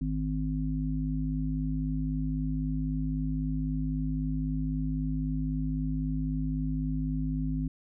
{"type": "harmonic tone", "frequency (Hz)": 51.91, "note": "G#1", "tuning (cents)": 0, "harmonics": [1, 3, 5], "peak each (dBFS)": [-32, -32, -32], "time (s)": [0.01, 7.68], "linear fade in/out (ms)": 5, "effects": []}